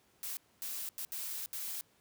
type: noise bursts at uneven times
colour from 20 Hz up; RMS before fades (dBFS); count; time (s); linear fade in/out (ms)
blue; -40; 5; 0.23-0.37 / 0.62-0.89 / 0.98-1.05 / 1.12-1.46 / 1.53-1.81; 0
effects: pink hiss -69 dBFS RMS until 2 s + high-pass 80 Hz 12 dB/octave